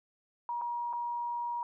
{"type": "tone with dropouts", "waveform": "sine", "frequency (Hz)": 953, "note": "A#5", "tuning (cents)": 38, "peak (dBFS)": -32, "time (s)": [0.49, 1.63], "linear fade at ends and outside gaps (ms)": 1, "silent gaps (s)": [[0.613, 0.618], [0.929, 0.934]], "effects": []}